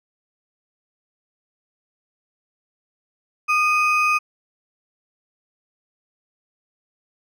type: ring-modulated tone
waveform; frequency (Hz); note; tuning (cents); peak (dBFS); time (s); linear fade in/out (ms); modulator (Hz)
triangle; 1864.7; A#6; 0; -11; 3.48-4.19; 20; 642
effects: none